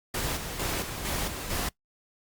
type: noise with tremolo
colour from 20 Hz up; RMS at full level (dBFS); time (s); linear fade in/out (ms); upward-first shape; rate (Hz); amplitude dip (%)
pink; -30; 0.14-1.69; 5; square; 2.2; 50
effects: noise-tail reverb RT60 0.1 s tail -22 dB re dry + Opus 48 kbps